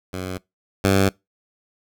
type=tone pair in turn; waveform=10% pulse; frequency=92.5 / 97.1 Hz; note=F#2 / G2; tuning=0 / -16 cents; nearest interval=minor second; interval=84 cents; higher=second; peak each=-19 / -7 dBFS; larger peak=second; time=0.13-0.38 / 0.84-1.09 s; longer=neither; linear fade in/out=5 ms; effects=noise-tail reverb RT60 0.2 s tail -23 dB re dry

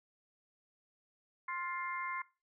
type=harmonic tone; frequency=350.7 Hz; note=F4; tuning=7 cents sharp; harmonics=3 / 4 / 5 / 6; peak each=-39 / -48 / -47 / -42 dBFS; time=1.48-2.22 s; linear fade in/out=5 ms; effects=noise-tail reverb RT60 0.3 s tail -19 dB re dry

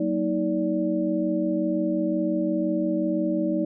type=tone cluster; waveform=sine; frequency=187.8 / 233.5 / 315.6 / 580 Hz; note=F#3 / A#3 / D#4 / D5; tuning=+26 / +3 / +25 / -22 cents; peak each=-29 / -30 / -24 / -29 dBFS; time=0-3.65 s; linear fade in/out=5 ms; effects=none

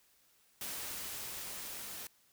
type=noise with level ramp; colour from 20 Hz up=white; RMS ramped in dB=-41 to -45 dBFS; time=0.61-2.07 s; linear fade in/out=2 ms; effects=white hiss -69 dBFS RMS until 2.32 s

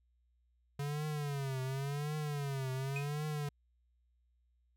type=tone with vibrato; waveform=square; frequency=141.1 Hz; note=C#3; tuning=31 cents sharp; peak=-36 dBFS; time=0.79-3.49 s; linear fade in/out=5 ms; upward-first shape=triangle; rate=0.91 Hz; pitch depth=150 cents each way
type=tone with exponential decay; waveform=triangle; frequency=2500 Hz; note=D#7; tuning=8 cents sharp; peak=-34 dBFS; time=2.96-3.12 s; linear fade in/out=2 ms; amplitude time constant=33 ms
effects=added 60 Hz sine -70 dBFS peak until 4.76 s

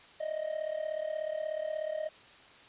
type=tone with amplitude modulation; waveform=triangle; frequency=622.3 Hz; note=D#5; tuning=in tune; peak=-27 dBFS; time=0.2-2.09 s; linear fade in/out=10 ms; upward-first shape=sine; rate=36.6 Hz; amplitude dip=80%; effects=white hiss -55 dBFS RMS until 2.68 s + resampled to 8000 Hz

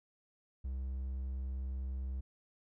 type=tone; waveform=triangle; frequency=65.4 Hz; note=C2; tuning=in tune; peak=-34 dBFS; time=0.64-2.21 s; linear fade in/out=10 ms; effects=none

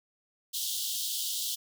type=high-pass noise; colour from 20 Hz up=pink; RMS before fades=-33 dBFS; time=0.53-1.56 s; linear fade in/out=20 ms; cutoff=3000 Hz; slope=96 dB/octave; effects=none

